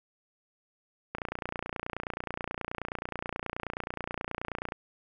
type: click train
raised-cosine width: 0.5 ms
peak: -18 dBFS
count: 106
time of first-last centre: 1.15-4.721 s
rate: 29.4 Hz
effects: none